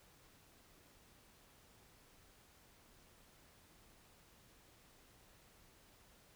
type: silence
effects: pink hiss -66 dBFS RMS until 6.35 s